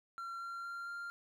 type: tone with pitch steps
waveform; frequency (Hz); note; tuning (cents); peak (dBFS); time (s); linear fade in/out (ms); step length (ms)
triangle; 1367 / 1375.7 / 1384.5 / 1393.3; F6 / F6 / F6 / F6; -37 / -26 / -15 / -4; -39; 0.18-1.1; 0; 230
effects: none